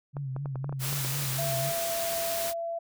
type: tone with vibrato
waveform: sine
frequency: 136.4 Hz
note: C#3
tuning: 28 cents flat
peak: -31 dBFS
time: 0.13-1.73 s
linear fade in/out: 50 ms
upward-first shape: sine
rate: 4 Hz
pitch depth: 78 cents each way
type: clicks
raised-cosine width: 1 ms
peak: -25 dBFS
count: 9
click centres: 0.168 / 0.364 / 0.458 / 0.557 / 0.644 / 0.694 / 0.726 / 0.928 / 1.048 s
type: noise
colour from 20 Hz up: white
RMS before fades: -33 dBFS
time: 0.79-2.54 s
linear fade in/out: 50 ms
type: tone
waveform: sine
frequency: 673 Hz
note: E5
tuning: 36 cents sharp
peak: -30 dBFS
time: 1.38-2.79 s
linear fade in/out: 10 ms
effects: none